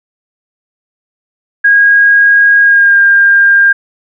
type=tone with pitch glide; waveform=sine; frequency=1637 to 1603.3 Hz; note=G#6 to G6; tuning=-25 to +39 cents; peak=-3 dBFS; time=1.64-3.73 s; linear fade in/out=10 ms; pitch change=-36 cents; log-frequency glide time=2.61-3 s; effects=none